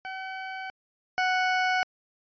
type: tone pair in turn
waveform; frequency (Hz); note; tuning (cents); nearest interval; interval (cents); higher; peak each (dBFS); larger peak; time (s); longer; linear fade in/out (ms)
20% pulse; 760 / 740.5; F#5 / F#5; +46 / +1; unison; 45; first; -29 / -18; second; 0.05-0.7 / 1.18-1.83; neither; 0
effects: resampled to 11025 Hz